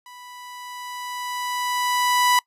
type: tone with level ramp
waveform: sawtooth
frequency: 987.8 Hz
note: B5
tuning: in tune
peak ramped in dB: -38 to -11 dBFS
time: 0.06-2.39 s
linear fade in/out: 2 ms
effects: noise-tail reverb RT60 0.1 s tail -24 dB re dry + resampled to 32000 Hz